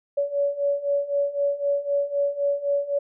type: beating tone pair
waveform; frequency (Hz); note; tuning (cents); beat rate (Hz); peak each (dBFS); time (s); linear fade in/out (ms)
sine; 565 / 568.9; C#5 / C#5; +33 / +45; 3.9; -26 / -23; 0.17-2.99; 10
effects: none